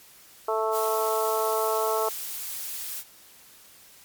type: harmonic tone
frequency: 220 Hz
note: A3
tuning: in tune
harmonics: 2 / 3 / 4 / 5 / 6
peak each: -27 / -29 / -30 / -31 / -32 dBFS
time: 0.48-2.09 s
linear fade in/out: 5 ms
type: noise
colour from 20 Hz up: blue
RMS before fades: -34 dBFS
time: 0.71-3.04 s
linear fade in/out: 50 ms
effects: white hiss -52 dBFS RMS until 4.04 s + MP3 96 kbps